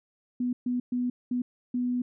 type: tone bursts at uneven times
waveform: sine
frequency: 246.9 Hz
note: B3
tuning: in tune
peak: -25 dBFS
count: 5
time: 0.4-0.53 / 0.66-0.8 / 0.92-1.1 / 1.31-1.42 / 1.74-2.02 s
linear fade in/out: 5 ms
effects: none